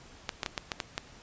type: clicks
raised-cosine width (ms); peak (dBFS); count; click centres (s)
0.2; -13; 7; 0.292 / 0.432 / 0.462 / 0.578 / 0.718 / 0.802 / 0.979
effects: pink hiss -53 dBFS RMS until 1.22 s + resampled to 16000 Hz